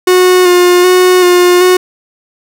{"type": "tone with vibrato", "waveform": "45% pulse", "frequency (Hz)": 361.1, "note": "F#4", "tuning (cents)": -42, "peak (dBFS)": -4, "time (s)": [0.07, 1.77], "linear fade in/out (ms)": 5, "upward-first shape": "square", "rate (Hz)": 1.3, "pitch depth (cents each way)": 21, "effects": []}